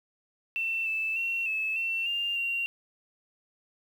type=tone with pitch steps; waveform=sine; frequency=2685 / 2634 / 2723 / 2604 / 2699 / 2798 / 2760 Hz; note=E7 / E7 / F7 / E7 / E7 / F7 / F7; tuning=+31 / -2 / -44 / -22 / +40 / +3 / -21 cents; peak=-27 dBFS; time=0.56-2.66 s; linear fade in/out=0 ms; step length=300 ms; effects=9-bit